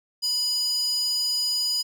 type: tone with high-pass filter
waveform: square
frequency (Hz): 987.8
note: B5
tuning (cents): 0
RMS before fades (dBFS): -25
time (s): 0.22-1.83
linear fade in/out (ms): 20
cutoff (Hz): 5200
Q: 8.7
effects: none